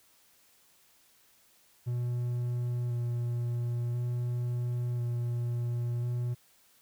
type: tone with vibrato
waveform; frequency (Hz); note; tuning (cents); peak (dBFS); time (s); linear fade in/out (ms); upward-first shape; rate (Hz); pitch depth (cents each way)
triangle; 120.7; B2; -39; -27; 1.86-6.35; 20; square; 0.48; 13
effects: white hiss -64 dBFS RMS until 6.81 s